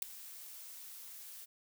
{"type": "noise with ADSR envelope", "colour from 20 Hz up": "blue", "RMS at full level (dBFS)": -30, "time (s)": [0.02, 1.46], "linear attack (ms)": 5, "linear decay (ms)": 4, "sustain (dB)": -20, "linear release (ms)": 24, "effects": []}